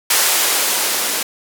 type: noise with band-pass filter sweep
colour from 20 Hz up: violet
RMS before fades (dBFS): -17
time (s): 0.1-1.23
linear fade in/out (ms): 5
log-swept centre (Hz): 540 to 260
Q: 0.84
effects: none